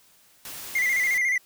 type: noise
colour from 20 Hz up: white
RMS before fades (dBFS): -38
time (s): 0.45-1.18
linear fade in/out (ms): 2
type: tone with vibrato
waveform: triangle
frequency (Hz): 2056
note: C7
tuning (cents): -31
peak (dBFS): -19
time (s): 0.75-1.38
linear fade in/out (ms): 5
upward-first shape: square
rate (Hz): 14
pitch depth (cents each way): 56
effects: white hiss -58 dBFS RMS until 1.45 s